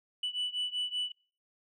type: beating tone pair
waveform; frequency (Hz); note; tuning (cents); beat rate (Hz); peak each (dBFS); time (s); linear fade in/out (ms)
sine; 2966 / 2971.2; F#7 / F#7; +4 / +7; 5.2; -32 / -34; 0.23-1.12; 5
effects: noise-tail reverb RT60 0.4 s tail -24 dB re dry + tanh soft clip ceiling -28 dBFS